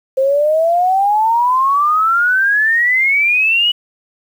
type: exponential sweep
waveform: sine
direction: up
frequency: 523.3 to 2960 Hz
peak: -10 dBFS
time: 0.17-3.72 s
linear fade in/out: 10 ms
effects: 7-bit